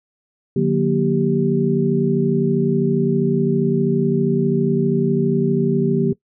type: tone cluster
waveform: sine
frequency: 148 / 180.3 / 235.6 / 390.6 Hz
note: D3 / F#3 / A#3 / G4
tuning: +14 / -45 / +19 / -6 cents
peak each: -20 dBFS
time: 0.56-6.13 s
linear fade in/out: 5 ms
effects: noise-tail reverb RT60 0.1 s tail -20 dB re dry